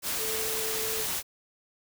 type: tone in noise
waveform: sine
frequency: 441 Hz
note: A4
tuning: 4 cents sharp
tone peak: -35 dBFS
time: 0.17-1.06 s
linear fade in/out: 50 ms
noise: white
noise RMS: -31 dBFS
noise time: 0.02-1.23 s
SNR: -7 dB
effects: none